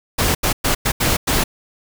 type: noise bursts at uneven times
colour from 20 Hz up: pink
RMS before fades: -17 dBFS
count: 6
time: 0.18-0.35 / 0.43-0.53 / 0.64-0.75 / 0.85-0.92 / 1-1.17 / 1.27-1.44 s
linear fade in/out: 10 ms
effects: none